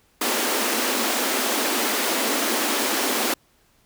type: high-pass noise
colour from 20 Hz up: pink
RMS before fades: -23 dBFS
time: 0.21-3.34 s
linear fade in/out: 5 ms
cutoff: 220 Hz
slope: 96 dB/octave
effects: pink hiss -61 dBFS RMS until 3.85 s